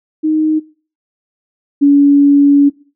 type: tone pair in turn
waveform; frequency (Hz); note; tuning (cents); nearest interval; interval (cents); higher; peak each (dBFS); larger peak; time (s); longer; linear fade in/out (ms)
sine; 311.1 / 284; D#4 / C#4; 0 / +42; major second; 158; first; -10 / -4; second; 0.23-0.6 / 1.81-2.7; second; 20
effects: noise-tail reverb RT60 0.4 s tail -21 dB re dry